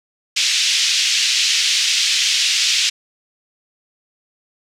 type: band-pass noise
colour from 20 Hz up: pink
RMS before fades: -17 dBFS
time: 0.36-2.9 s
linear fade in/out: 10 ms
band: 2600 to 6400 Hz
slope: 24 dB/octave
effects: none